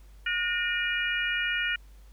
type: harmonic tone with a mistuned harmonic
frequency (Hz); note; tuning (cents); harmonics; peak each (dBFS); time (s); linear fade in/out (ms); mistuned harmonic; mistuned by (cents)
481; B4; -46; 3 / 4 / 5 / 6; -30 / -31 / -32 / -33; 0.26-1.76; 5; 4; -80
effects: added 50 Hz sine -48 dBFS peak until 2.12 s + pink hiss -63 dBFS RMS until 2.12 s